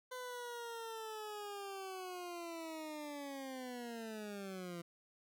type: linear sweep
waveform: 20% pulse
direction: down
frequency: 508 to 168.7 Hz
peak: -39 dBFS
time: 0.11-4.82 s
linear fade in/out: 10 ms
effects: none